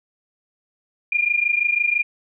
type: tone pair together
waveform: sine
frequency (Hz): 2399 / 2425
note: D7 / D#7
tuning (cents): +36 / -45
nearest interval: unison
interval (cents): 19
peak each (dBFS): -20 / -20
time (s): 1.12-2.03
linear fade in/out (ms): 5
effects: none